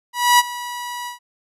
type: tone with ADSR envelope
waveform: sawtooth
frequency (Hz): 972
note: B5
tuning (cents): -28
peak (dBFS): -5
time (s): 0.13-1.19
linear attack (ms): 260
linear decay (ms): 30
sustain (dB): -18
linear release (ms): 120
effects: resampled to 32000 Hz